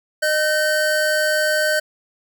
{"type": "tone pair together", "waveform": "square", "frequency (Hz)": [613, 1532.7], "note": ["D#5", "G6"], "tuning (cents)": [-26, -39], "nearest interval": "octave + major third", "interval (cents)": 1587, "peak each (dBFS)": -20, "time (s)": [0.22, 1.8], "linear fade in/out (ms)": 10, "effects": []}